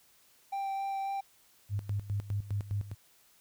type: tone with vibrato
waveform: triangle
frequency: 784 Hz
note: G5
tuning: in tune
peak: -30 dBFS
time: 0.52-1.21 s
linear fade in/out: 10 ms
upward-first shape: sine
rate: 3.7 Hz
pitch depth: 9 cents each way
type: tone with tremolo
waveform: sine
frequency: 101.5 Hz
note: G#2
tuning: 39 cents flat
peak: -29 dBFS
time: 1.69-2.95 s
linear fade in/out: 50 ms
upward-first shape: square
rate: 4.9 Hz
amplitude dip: 80%
effects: white hiss -64 dBFS RMS until 3.4 s